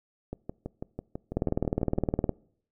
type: two click trains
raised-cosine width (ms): 2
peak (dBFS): -12 / -21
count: 19 / 11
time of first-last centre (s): 1.37-2.293 / 0.33-1.98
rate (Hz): 19.5 / 6.06
effects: noise-tail reverb RT60 0.6 s tail -24 dB re dry